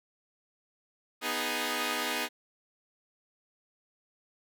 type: chord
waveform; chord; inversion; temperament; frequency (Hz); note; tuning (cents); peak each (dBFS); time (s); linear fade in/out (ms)
5% pulse; G# minor; first; equal; 246.9 / 311.1 / 415.3; B3 / D#4 / G#4; 0 / 0 / 0; -23; 1.21-2.29; 50
effects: none